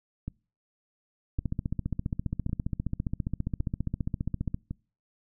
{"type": "two click trains", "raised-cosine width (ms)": 5, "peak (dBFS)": [-21, -17], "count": [5, 48], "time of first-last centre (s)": [[0.28, 4.71], [1.39, 4.544]], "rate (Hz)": [0.903, 14.9], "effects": ["noise-tail reverb RT60 0.4 s tail -26 dB re dry"]}